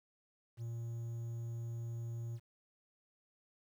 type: tone with quantisation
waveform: triangle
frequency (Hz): 116.54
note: A#2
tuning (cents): 0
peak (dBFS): -37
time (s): 0.57-2.4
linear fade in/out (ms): 50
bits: 11
effects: none